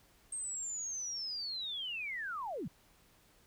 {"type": "linear sweep", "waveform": "sine", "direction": "down", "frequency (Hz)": [8500, 118.4], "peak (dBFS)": -37, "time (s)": [0.32, 2.68], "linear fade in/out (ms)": 5, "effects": ["pink hiss -66 dBFS RMS until 3.46 s"]}